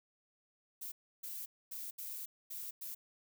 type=noise bursts at uneven times; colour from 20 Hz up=violet; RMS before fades=-44 dBFS; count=6; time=0.81-0.92 / 1.23-1.46 / 1.71-1.91 / 1.98-2.26 / 2.5-2.71 / 2.81-2.95 s; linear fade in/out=10 ms; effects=none